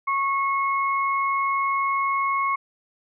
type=tone pair together; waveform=sine; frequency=1100 / 2176 Hz; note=C#6 / C#7; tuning=-14 / -33 cents; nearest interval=octave; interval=1181 cents; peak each=-21 / -28 dBFS; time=0.07-2.56 s; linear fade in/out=10 ms; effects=none